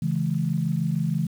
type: chord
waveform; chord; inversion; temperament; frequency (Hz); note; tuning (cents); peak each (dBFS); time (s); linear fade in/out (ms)
sine; C# minor; none; equal with one note detuned; 138.59 / 164.81 / 212.4; C#3 / E3 / G#3; 0 / 0 / +39; -27 / -24 / -29; 0.02-1.27; 5
effects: 8-bit